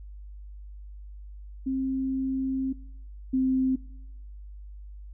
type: tone pair in turn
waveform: sine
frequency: 264.7 / 260.9 Hz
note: C4 / C4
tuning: +20 / -5 cents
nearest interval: unison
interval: 25 cents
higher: first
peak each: -25 / -21 dBFS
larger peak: second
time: 1.66-2.73 / 3.33-3.76 s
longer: first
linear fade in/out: 10 ms
effects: noise-tail reverb RT60 0.9 s tail -23 dB re dry + added 50 Hz sine -40 dBFS peak until 5.13 s

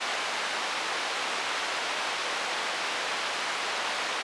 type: band-pass noise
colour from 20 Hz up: pink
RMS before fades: -31 dBFS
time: 0-4.23 s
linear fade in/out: 20 ms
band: 740 to 4200 Hz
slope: 12 dB/octave
effects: resampled to 24000 Hz

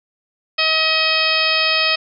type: harmonic tone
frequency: 635 Hz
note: D#5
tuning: 35 cents sharp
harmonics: 1 / 2 / 3 / 4 / 5 / 6 / 7 / 8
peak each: -25 / -24 / -24 / -19 / -22 / -25 / -23 / -22 dBFS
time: 0.58-1.96 s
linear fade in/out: 10 ms
effects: none

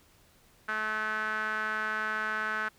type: tone with band-pass filter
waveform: sawtooth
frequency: 215.9 Hz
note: A3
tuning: 33 cents flat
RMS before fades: -32 dBFS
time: 0.68-2.69 s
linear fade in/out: 10 ms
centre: 1500 Hz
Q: 5.6
effects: pink hiss -62 dBFS RMS until 2.78 s

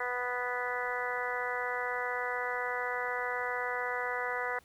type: harmonic tone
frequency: 246.9 Hz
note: B3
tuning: in tune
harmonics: 2 / 3 / 4 / 5 / 6 / 7 / 8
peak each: -38 / -40 / -39 / -41 / -39 / -40 / -38 dBFS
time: 0-4.59 s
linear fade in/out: 5 ms
effects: pink hiss -63 dBFS RMS until 4.64 s

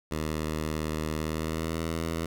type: tone with pitch glide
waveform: 10% pulse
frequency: 77.8 to 81.9 Hz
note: D#2 to E2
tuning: 0 to -11 cents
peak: -21 dBFS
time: 0.11-2.26 s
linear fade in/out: 5 ms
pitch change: +89 cents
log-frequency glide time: 1.2-1.84 s
effects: none

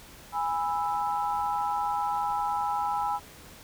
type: chord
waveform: sine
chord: E major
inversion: first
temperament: just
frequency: 824.1 / 988.9 / 1318.5 Hz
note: G#5 / B5 / E6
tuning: -14 / +2 / 0 cents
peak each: -28 / -31 / -34 dBFS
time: 0.32-3.2 s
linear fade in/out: 50 ms
effects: pink hiss -49 dBFS RMS until 3.63 s

